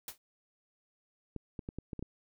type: noise with exponential decay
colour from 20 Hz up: white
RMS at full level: -37 dBFS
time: 0.08-0.18 s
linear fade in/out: 2 ms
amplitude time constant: 21 ms
type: clicks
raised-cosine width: 3 ms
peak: -26 dBFS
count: 7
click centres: 1.363 / 1.592 / 1.689 / 1.786 / 1.932 / 1.993 / 2.026 s
effects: none